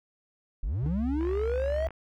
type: linear sweep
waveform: triangle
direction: up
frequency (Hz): 30.87 to 659.3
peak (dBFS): -25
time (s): 0.63-1.87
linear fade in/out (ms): 0
type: tone with pitch glide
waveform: sine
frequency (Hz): 68.9 to 68.27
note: C#2 to C#2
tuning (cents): -10 to -26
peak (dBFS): -30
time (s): 0.82-1.89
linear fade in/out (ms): 10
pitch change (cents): -16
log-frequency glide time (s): 1.38-1.53
type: tone with exponential decay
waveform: triangle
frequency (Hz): 297.4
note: D4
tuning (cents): +22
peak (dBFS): -30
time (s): 0.86-0.95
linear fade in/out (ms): 0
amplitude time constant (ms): 18
type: click train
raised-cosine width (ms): 0.5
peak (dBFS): -29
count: 35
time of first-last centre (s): 1.21-1.907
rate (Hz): 48.8
effects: none